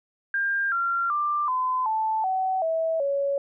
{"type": "tone with pitch steps", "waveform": "sine", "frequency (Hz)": [1600, 1376.9, 1184.9, 1019.6, 877.5, 755.1, 649.8, 559.2], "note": ["G6", "F6", "D6", "C6", "A5", "F#5", "E5", "C#5"], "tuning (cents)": [35, -25, 15, -45, -5, 35, -25, 15], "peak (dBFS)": -22, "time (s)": [0.34, 3.38], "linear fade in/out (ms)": 2, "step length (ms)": 380, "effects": []}